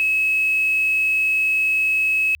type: tone with quantisation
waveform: sine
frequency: 2575 Hz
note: E7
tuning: 41 cents flat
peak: -16 dBFS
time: 0-2.35 s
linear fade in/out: 0 ms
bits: 6
effects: added 76 Hz sine -50 dBFS peak until 2.4 s